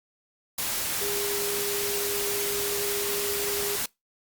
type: tone in noise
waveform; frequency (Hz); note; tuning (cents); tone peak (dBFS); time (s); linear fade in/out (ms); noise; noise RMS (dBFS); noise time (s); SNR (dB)
sine; 406.2; G#4; -38; -31; 1.01-3.76; 5; white; -29; 0.58-3.86; -5
effects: noise-tail reverb RT60 0.2 s tail -24 dB re dry + Opus 48 kbps